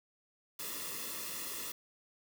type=noise with comb filter; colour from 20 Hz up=white; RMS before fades=-41 dBFS; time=0.59-1.72 s; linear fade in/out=5 ms; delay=1.3 ms; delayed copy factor=-0.75; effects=none